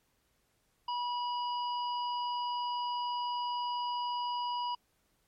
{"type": "harmonic tone", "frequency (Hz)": 973, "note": "B5", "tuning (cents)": -26, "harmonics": [1, 3, 5], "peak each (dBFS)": [-32, -42, -46], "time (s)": [0.88, 4.75], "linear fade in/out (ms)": 5, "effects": ["pink hiss -74 dBFS RMS until 5.27 s", "MP3 64 kbps"]}